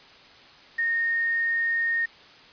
sine tone with quantisation, 1845 Hz, A#6, 18 cents flat, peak -22 dBFS, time 0.78-2.06 s, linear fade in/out 10 ms, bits 7, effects white hiss -50 dBFS RMS until 2.52 s + resampled to 11025 Hz

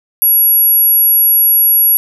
sine tone, 11350 Hz, F9, 27 cents sharp, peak -6 dBFS, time 0.22-1.97 s, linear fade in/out 0 ms, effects none

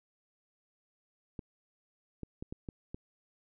clicks, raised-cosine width 3 ms, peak -27 dBFS, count 6, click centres 1.392 / 2.233 / 2.425 / 2.525 / 2.688 / 2.945 s, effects none

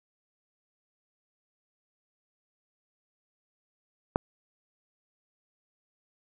click, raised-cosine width 1 ms, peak -9 dBFS, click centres 4.159 s, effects none

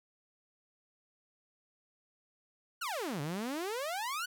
sawtooth exponential two-way sweep, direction down then up, 1517 to 137.2 to 1517 Hz, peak -31 dBFS, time 2.81-4.26 s, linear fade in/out 10 ms, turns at 3.21 s, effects none

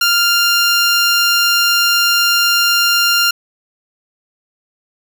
15% pulse tone, 1396 Hz, F6, 1 cent flat, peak -4 dBFS, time 0.01-3.31 s, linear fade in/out 5 ms, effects none

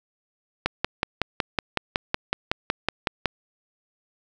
click train, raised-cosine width 0.3 ms, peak -5 dBFS, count 15, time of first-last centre 0.66-3.257 s, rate 5.39 Hz, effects none

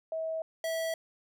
sine / square tone pair in turn, 644 / 652.6 Hz, E5 / E5, -41 / -18 cents, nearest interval unison, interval 23 cents, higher second, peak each -31 / -31 dBFS, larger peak neither, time 0.12-0.42 / 0.64-0.94 s, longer neither, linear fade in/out 2 ms, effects none

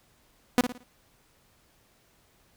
sawtooth tone with echo, 246.9 Hz, B3, in tune, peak -13 dBFS, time 0.58-0.61 s, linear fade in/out 0 ms, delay 56 ms, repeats 4, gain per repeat -9 dB, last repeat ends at 0.834 s, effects pink hiss -64 dBFS RMS until 2.56 s

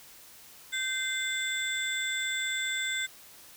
sine tone cluster, 1548 / 2072 / 3525 / 7680 Hz, G6 / C7 / A7 / B8, -22 / -17 / +2 / -49 cents, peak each -34 / -33 / -33 / -37 dBFS, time 0.72-3.07 s, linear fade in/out 20 ms, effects tanh soft clip ceiling -20 dBFS + white hiss -52 dBFS RMS until 3.56 s

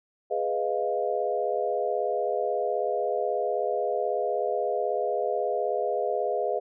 sine chord, F half-diminished seventh, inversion first, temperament equal, 415.3 / 493.9 / 622.3 / 698.5 Hz, Ab4 / Cb5 / Eb5 / F5, 0 / 0 / 0 / 0 cents, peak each -30 dBFS, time 0.3-6.6 s, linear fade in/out 20 ms, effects none

